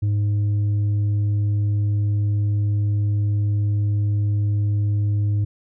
triangle tone with tanh clipping, 103.2 Hz, G#2, 10 cents flat, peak -18 dBFS, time 0.02-5.45 s, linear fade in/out 10 ms, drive 8 dB, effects none

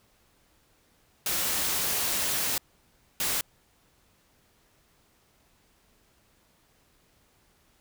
white noise bursts at uneven times, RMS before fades -28 dBFS, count 2, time 1.26-2.58 / 3.2-3.41 s, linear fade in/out 2 ms, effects pink hiss -65 dBFS RMS until 7.8 s

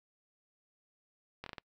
slowing click train, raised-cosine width 0.3 ms, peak -26 dBFS, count 5, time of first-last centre 1.44-1.582 s, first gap 23 ms, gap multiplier 1.3, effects noise-tail reverb RT60 0.1 s tail -26 dB re dry

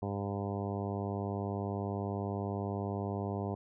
harmonic tone, 100 Hz, G2, 35 cents sharp, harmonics 1 / 2 / 3 / 4 / 5 / 6 / 7 / 8 / 9 / 10, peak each -37 / -39 / -43 / -41 / -45 / -46 / -44 / -48 / -48 / -51 dBFS, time 0.02-3.55 s, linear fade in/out 5 ms, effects none

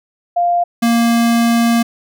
sine / square tone pair in turn, 698.5 / 233.1 Hz, F5 / A#3, 0 / 0 cents, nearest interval octave + perfect fifth, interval 1900 cents, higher first, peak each -11 dBFS, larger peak neither, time 0.36-0.64 / 0.82-1.83 s, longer second, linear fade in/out 10 ms, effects none

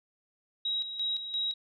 sine tone with tremolo, 3831 Hz, A#7, 47 cents sharp, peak -28 dBFS, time 0.65-1.54 s, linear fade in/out 5 ms, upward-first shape square, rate 2.9 Hz, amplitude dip 60%, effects none

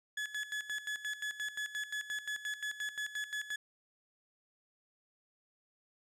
35% pulse tone with tremolo, 1705 Hz, G#6, 45 cents sharp, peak -33 dBFS, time 0.17-3.56 s, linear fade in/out 5 ms, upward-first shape square, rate 5.7 Hz, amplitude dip 75%, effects low-pass 9000 Hz 12 dB/octave

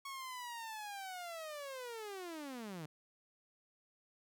sawtooth linear sweep, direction down, 1108.7 to 145 Hz, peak -40 dBFS, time 0.05-2.86 s, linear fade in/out 5 ms, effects none

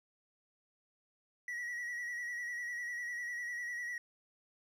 triangle tone with vibrato, 1926 Hz, B6, 44 cents flat, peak -36 dBFS, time 1.48-3.98 s, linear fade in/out 2 ms, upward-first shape square, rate 10 Hz, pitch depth 31 cents each way, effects none

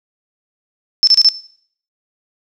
sine tone bursts, 5300 Hz, E8, 9 cents sharp, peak -6 dBFS, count 4, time 1.03-1.288 s, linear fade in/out 0 ms, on 42 ms, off 30 ms, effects noise-tail reverb RT60 0.6 s tail -18 dB re dry

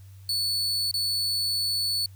40% pulse tone with dropouts, 4445 Hz, C#8, 4 cents sharp, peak -23 dBFS, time 0.29-2.06 s, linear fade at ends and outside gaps 2 ms, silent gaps 0.913-0.94 s, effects added 96 Hz sine -44 dBFS peak until 2.15 s + white hiss -61 dBFS RMS until 2.15 s

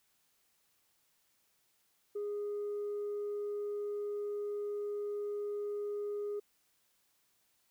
sine tone, 412.2 Hz, G#4, 13 cents flat, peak -33 dBFS, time 2.15-6.4 s, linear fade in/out 10 ms, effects tanh soft clip ceiling -33 dBFS + white hiss -74 dBFS RMS until 7.7 s

